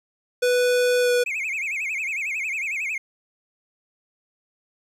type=tone with pitch glide; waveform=square; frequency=493.9 to 489.4 Hz; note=B4 to B4; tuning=0 to -16 cents; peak=-18 dBFS; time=0.42-1.24 s; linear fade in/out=10 ms; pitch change=-16 cents; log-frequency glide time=1.01-1.11 s
type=tone with vibrato; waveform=triangle; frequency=2349 Hz; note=D7; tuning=in tune; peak=-23 dBFS; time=1.26-2.98 s; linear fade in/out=5 ms; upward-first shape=sine; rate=11 Hz; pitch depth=190 cents each way
effects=low-pass 12000 Hz 12 dB/octave + 10-bit